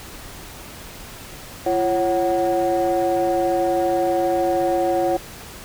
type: tone cluster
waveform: sine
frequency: 342.5 / 550 / 745 Hz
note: F4 / C#5 / F#5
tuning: -34 / -14 / +12 cents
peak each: -20 dBFS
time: 1.66-5.17 s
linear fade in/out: 5 ms
effects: tanh soft clip ceiling -12 dBFS + pink hiss -38 dBFS RMS until 5.64 s